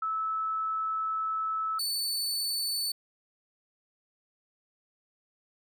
sine / sawtooth tone pair in turn, 1305 / 4489 Hz, E6 / C#8, -18 / +21 cents, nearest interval octave + major sixth, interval 2139 cents, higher second, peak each -28 / -26 dBFS, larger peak second, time 0.02-1.79 / 1.79-2.92 s, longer first, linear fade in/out 5 ms, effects none

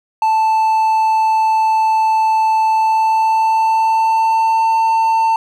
triangle tone with pitch glide, 880 to 896.9 Hz, A5 to A5, 0 to +33 cents, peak -9 dBFS, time 0.22-5.36 s, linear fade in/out 2 ms, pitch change +33 cents, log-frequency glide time 2.65-4.72 s, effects none

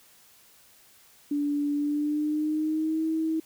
sine tone with pitch glide, 289.9 to 319.8 Hz, D4 to D#4, -22 to +48 cents, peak -24 dBFS, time 1.31-3.4 s, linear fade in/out 5 ms, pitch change +170 cents, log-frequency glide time 1.75-3.05 s, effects white hiss -57 dBFS RMS until 3.45 s

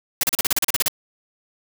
white noise bursts, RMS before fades -19 dBFS, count 12, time 0.21-0.882 s, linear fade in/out 2 ms, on 23 ms, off 36 ms, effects none

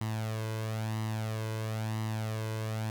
sawtooth tone with flanger, 109.9 Hz, A2, 2 cents flat, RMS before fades -34 dBFS, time 0.01-2.9 s, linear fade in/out 0 ms, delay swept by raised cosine 1 to 1.99 ms, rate 1 Hz, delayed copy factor +0.6, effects none

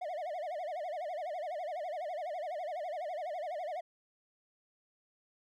triangle tone with vibrato, 659.3 Hz, E5, in tune, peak -34 dBFS, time 0.01-3.81 s, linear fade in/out 10 ms, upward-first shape sine, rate 12 Hz, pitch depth 210 cents each way, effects none

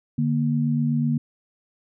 sine tone pair together, 147.99 / 236 Hz, D3 / A#3, +14 / +22 cents, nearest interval minor sixth, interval 808 cents, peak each -22 dBFS, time 0.18-1.18 s, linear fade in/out 5 ms, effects none

